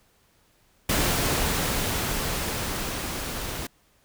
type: noise with level ramp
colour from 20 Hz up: pink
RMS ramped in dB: -23 to -33 dBFS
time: 0.89-3.67 s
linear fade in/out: 5 ms
effects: pink hiss -63 dBFS RMS until 4.04 s